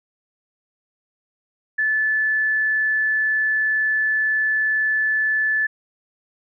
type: tone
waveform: sine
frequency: 1739 Hz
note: A6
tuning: 21 cents flat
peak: -17 dBFS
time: 1.78-5.67 s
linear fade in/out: 10 ms
effects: none